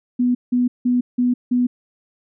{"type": "tone bursts", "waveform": "sine", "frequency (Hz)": 246.6, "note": "B3", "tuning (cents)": -2, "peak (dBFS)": -14, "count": 5, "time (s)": [0.19, 1.67], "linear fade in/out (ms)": 10, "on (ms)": 160, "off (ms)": 170, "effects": []}